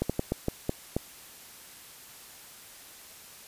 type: slowing click train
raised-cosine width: 2 ms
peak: -13 dBFS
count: 7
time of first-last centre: 0.02-0.966 s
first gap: 76 ms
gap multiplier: 1.29
effects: white hiss -49 dBFS RMS until 3.47 s + resampled to 32000 Hz